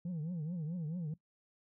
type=tone with vibrato; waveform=sine; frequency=164.81 Hz; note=E3; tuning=in tune; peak=-33 dBFS; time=0.05-1.14 s; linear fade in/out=5 ms; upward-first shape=triangle; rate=4.6 Hz; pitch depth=210 cents each way; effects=noise-tail reverb RT60 0.1 s tail -19 dB re dry + tanh soft clip ceiling -35 dBFS